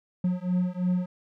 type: beating tone pair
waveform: triangle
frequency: 179.2 / 182.2 Hz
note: F3 / F#3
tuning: +45 / -26 cents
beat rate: 3 Hz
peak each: -25 dBFS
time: 0.24-1.06 s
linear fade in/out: 5 ms
effects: none